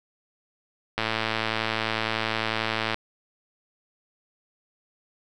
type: click train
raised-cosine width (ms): 0.3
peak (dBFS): -9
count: 219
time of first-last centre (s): 0.98-2.944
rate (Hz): 111
effects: none